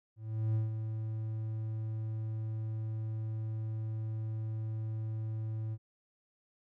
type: tone with ADSR envelope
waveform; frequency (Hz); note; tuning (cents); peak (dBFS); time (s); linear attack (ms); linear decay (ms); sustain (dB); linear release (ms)
triangle; 110; A2; 0; -25; 0.16-5.78; 390; 150; -7; 50
effects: none